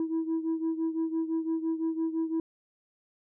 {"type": "beating tone pair", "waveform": "sine", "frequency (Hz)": [323.4, 329.3], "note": ["E4", "E4"], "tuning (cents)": [-33, -2], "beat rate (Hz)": 5.9, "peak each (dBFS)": [-27, -31], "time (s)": [0, 2.4], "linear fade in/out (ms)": 2, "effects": ["tanh soft clip ceiling -24 dBFS"]}